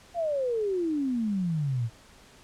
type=exponential sweep; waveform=sine; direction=down; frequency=708 to 110 Hz; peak=-25 dBFS; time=0.14-1.9 s; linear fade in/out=50 ms; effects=pink hiss -54 dBFS RMS until 2.43 s + low-pass 9000 Hz 12 dB/octave